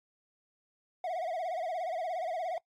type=tone with vibrato; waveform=triangle; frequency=690 Hz; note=F5; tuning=21 cents flat; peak=-30 dBFS; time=1.04-2.58 s; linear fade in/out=2 ms; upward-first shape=sine; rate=17 Hz; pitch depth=140 cents each way; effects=noise-tail reverb RT60 0.1 s tail -22 dB re dry + AAC 64 kbps